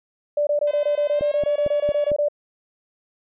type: tone bursts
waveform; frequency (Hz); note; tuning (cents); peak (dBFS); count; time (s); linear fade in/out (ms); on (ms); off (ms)
sine; 587.3; D5; 0; -17; 16; 0.37-2.285; 5; 100; 21
type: tone with pitch glide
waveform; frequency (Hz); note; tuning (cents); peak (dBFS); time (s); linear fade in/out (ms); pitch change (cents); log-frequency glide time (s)
5% pulse; 512 to 564.8; C5 to C#5; -38 to +32; -27; 0.67-2.11; 5; +170; 1.09-1.5
type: click train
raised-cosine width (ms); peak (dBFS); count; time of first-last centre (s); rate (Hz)
2; -17; 5; 1.21-2.117; 4.41
effects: resampled to 8000 Hz